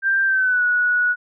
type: tone with pitch glide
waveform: sine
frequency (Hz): 1579 to 1464.8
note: G6 to F#6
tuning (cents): +12 to -18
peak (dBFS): -15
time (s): 0.02-1.16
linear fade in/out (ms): 50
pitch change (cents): -130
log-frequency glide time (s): 0.25-0.63
effects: none